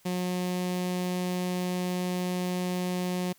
sawtooth tone with notch filter, 180.7 Hz, F#3, 41 cents flat, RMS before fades -30 dBFS, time 0.05-3.33 s, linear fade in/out 10 ms, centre 1400 Hz, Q 1.8, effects white hiss -61 dBFS RMS until 3.38 s

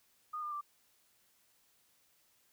sine tone with pitch steps, 1229 / 1202.3 / 1176.2 Hz, D#6 / D6 / D6, -22 / +40 / +2 cents, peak -37 dBFS, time 0.33-0.612 s, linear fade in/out 10 ms, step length 94 ms, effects white hiss -71 dBFS RMS until 2.52 s

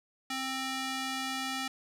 square tone with band-pass filter, 263.8 Hz, C4, 14 cents sharp, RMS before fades -35 dBFS, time 0.3-1.68 s, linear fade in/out 5 ms, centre 3500 Hz, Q 0.53, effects none

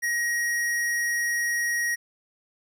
sine tone with hard clipping, 1890 Hz, A#6, 23 cents sharp, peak -25 dBFS, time 0.02-1.96 s, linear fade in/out 20 ms, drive 16 dB, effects none

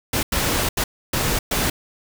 pink noise bursts at uneven times, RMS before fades -21 dBFS, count 5, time 0.13-0.23 / 0.32-0.69 / 0.77-0.84 / 1.13-1.39 / 1.51-1.7 s, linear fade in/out 5 ms, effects none

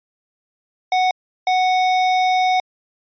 square tone bursts at uneven times, 740 Hz, F#5, in tune, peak -15 dBFS, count 2, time 0.92-1.11 / 1.47-2.6 s, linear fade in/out 2 ms, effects resampled to 11025 Hz

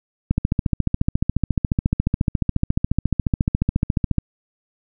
click train, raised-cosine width 5 ms, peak -5 dBFS, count 56, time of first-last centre 0.31-4.183 s, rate 14.2 Hz, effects none

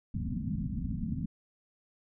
white low-pass noise, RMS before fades -34 dBFS, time 0.14-1.26 s, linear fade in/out 5 ms, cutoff 260 Hz, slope 96 dB/octave, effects none

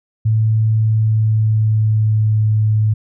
sine tone with pitch glide, 110 to 107.86 Hz, A2 to A2, 0 to -34 cents, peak -11 dBFS, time 0.25-2.94 s, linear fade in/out 10 ms, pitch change -34 cents, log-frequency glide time 0.72-2.47 s, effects none

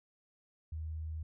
sine tone, 79 Hz, D#2, 27 cents sharp, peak -37 dBFS, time 0.72-1.23 s, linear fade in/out 5 ms, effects none

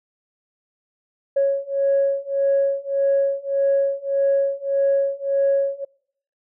sine beating tone pair, 552 / 553.7 Hz, C#5 / C#5, -7 / -2 cents, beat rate 1.7 Hz, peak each -20 / -19 dBFS, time 1.36-5.85 s, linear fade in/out 10 ms, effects noise-tail reverb RT60 0.7 s tail -26 dB re dry + tanh soft clip ceiling -11 dBFS

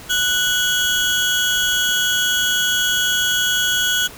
30% pulse tone pair together, 1480 / 3322 Hz, F#6 / G#7, 0 / 0 cents, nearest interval octave + major second, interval 1400 cents, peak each -16 dBFS, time 0.09-4.08 s, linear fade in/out 20 ms, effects pink hiss -38 dBFS RMS until 4.17 s

